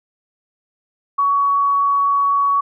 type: tone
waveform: sine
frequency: 1124 Hz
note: C#6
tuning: 24 cents sharp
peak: -13 dBFS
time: 1.18-2.61 s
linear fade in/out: 10 ms
effects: none